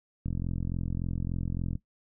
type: click train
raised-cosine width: 5 ms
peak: -20 dBFS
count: 66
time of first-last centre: 0.26-1.754 s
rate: 43.5 Hz
effects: noise-tail reverb RT60 0.1 s tail -17 dB re dry